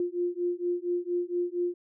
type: beating tone pair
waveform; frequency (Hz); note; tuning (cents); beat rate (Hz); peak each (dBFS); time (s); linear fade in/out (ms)
sine; 350 / 354.3; F4 / F4; +4 / +25; 4.3; -30; 0-1.74; 2
effects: none